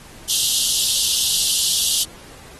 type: high-pass noise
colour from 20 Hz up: pink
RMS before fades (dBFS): -19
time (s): 0.29-2.04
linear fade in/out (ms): 10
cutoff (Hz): 2900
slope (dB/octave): 96
effects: pink hiss -43 dBFS RMS until 2.59 s + AAC 32 kbps